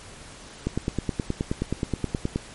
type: click train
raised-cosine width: 3 ms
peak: -11 dBFS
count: 17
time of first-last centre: 0.67-2.36 s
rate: 9.47 Hz
effects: pink hiss -44 dBFS RMS until 2.54 s + MP3 48 kbps